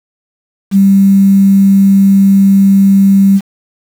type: tone with quantisation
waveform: sine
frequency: 196 Hz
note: G3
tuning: in tune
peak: -3 dBFS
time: 0.71-3.41 s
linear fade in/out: 50 ms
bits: 5
effects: none